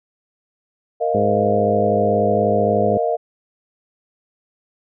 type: chord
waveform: sine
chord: Bb suspended fourth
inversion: none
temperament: equal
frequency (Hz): 466.2 / 622.3 / 698.5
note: Bb4 / Eb5 / F5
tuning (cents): 0 / 0 / 0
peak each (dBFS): -21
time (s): 1-3.17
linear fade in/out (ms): 20
type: harmonic tone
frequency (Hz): 103.83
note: G#2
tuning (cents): 0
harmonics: 1 / 2 / 3 / 4 / 5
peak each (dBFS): -25 / -22 / -29 / -23 / -22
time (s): 1.14-2.98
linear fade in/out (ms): 10
effects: none